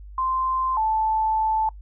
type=tone pair in turn; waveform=sine; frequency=1042 / 876.2 Hz; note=C6 / A5; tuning=-7 / -7 cents; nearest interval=minor third; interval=300 cents; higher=first; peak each=-21 / -19 dBFS; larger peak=second; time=0.18-0.77 / 0.77-1.69 s; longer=second; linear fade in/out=2 ms; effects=noise-tail reverb RT60 0.1 s tail -24 dB re dry + added 50 Hz sine -38 dBFS peak until 1.81 s